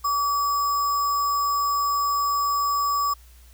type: tone with sample-and-hold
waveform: sine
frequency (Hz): 1147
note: D6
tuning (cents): -41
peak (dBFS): -20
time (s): 0.04-3.14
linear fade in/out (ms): 10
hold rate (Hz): 6300
effects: added 60 Hz sine -47 dBFS peak until 3.53 s + white hiss -56 dBFS RMS until 3.53 s